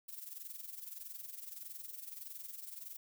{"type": "noise with amplitude modulation", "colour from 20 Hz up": "violet", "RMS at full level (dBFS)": -45, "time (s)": [0.08, 2.97], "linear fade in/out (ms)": 10, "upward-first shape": "sine", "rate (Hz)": 21.6, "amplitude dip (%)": 70, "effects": []}